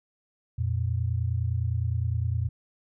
sine tone pair together, 87.31 / 117.1 Hz, F2 / A#2, 0 / +8 cents, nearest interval perfect fourth, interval 508 cents, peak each -27 dBFS, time 0.58-2.49 s, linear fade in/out 10 ms, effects none

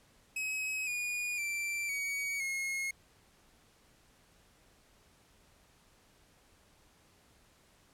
45% pulse tone with pitch steps, 2551 / 2447 / 2347 / 2252 / 2160 Hz, D#7 / D#7 / D7 / C#7 / C#7, +43 / -29 / -2 / +27 / -45 cents, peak -33 dBFS, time 0.36-2.91 s, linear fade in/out 5 ms, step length 510 ms, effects pink hiss -65 dBFS RMS until 7.93 s + low-pass 12000 Hz 12 dB/octave

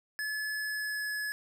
square tone with pitch glide, 1716 to 1702.2 Hz, A6 to G#6, -44 to +42 cents, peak -33 dBFS, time 0.19-1.32 s, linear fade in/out 0 ms, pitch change -14 cents, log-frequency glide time 0.53-1.1 s, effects none

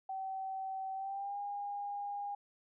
sine tone with pitch glide, 767 to 811.7 Hz, G5 to G#5, -38 to -40 cents, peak -37 dBFS, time 0.09-2.35 s, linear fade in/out 5 ms, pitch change +98 cents, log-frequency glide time 0.94-1.38 s, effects none

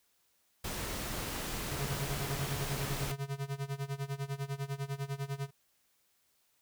pink noise, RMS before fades -38 dBFS, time 0.64-3.12 s, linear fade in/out 5 ms
square tone with tremolo, 138.59 Hz, C#3, in tune, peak -33 dBFS, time 1.7-5.51 s, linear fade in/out 50 ms, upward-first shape sine, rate 10 Hz, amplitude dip 90%
effects white hiss -73 dBFS RMS until 6.61 s

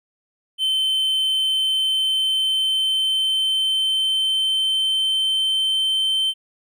triangle tone with pitch glide, 3081 to 3099 Hz, G7 to G7, -31 to -21 cents, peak -16 dBFS, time 0.58-6.34 s, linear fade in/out 50 ms, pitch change +10 cents, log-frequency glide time 1.21-6.05 s, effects none

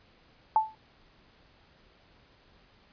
sine tone with exponential decay, 875 Hz, A5, 10 cents flat, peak -16 dBFS, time 0.56-0.75 s, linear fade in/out 1 ms, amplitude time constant 41 ms, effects pink hiss -61 dBFS RMS until 2.92 s + resampled to 11025 Hz

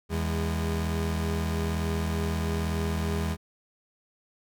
30% pulse tone pair together, 81.1 / 204.4 Hz, E2 / G#3, -28 / -27 cents, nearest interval octave + major third, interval 1601 cents, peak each -25 / -29 dBFS, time 0.09-3.37 s, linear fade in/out 50 ms, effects none

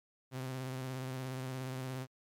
sawtooth tone with vibrato, 130 Hz, C3, 11 cents flat, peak -34 dBFS, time 0.31-2.07 s, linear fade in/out 50 ms, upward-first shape sine, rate 17 Hz, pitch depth 34 cents each way, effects MP3 96 kbps

